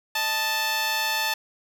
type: tone pair together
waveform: 10% pulse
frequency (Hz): 622.3 / 880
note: D#5 / A5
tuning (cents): 0 / 0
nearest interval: tritone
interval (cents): 600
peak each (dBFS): -26 / -15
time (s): 0.15-1.34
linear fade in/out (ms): 5
effects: none